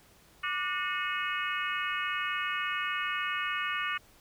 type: harmonic tone with a mistuned harmonic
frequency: 363.5 Hz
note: F#4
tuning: 31 cents flat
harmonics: 3 / 4 / 5 / 6 / 7 / 8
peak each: -35 / -36 / -37 / -38 / -38 / -39 dBFS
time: 0.43-3.98 s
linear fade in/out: 10 ms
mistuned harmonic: 3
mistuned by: +130 cents
effects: pink hiss -60 dBFS RMS until 4.2 s